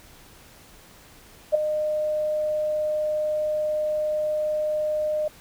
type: tone with ADSR envelope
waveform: sine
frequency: 610 Hz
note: D#5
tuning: 34 cents flat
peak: -12 dBFS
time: 1.52-5.28 s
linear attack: 28 ms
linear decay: 7 ms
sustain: -10 dB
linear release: 4 ms
effects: pink hiss -50 dBFS RMS until 5.4 s